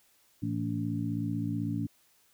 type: harmonic tone with a mistuned harmonic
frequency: 55.9 Hz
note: A1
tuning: 28 cents sharp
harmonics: 2 / 3 / 4 / 5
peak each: -34 / -36 / -36 / -34 dBFS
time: 0.42-1.87 s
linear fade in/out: 10 ms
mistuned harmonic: 5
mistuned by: +41 cents
effects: white hiss -66 dBFS RMS until 2.33 s